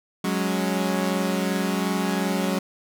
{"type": "chord", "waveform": "sawtooth", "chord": "F# suspended second", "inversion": "none", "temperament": "equal", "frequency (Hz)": [185, 207.7, 277.2], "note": ["F#3", "G#3", "C#4"], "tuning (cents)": [0, 0, 0], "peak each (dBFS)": [-21, -23, -25], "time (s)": [0.24, 2.59], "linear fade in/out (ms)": 5, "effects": []}